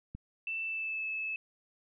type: click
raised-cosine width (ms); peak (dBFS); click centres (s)
5; -29; 0.15
type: tone with pitch glide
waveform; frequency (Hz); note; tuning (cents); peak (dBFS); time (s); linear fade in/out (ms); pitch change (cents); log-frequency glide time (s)
sine; 2661 to 2606; E7 to E7; +16 to -20; -33; 0.47-1.36; 2; -36; 0.61-1.06
effects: none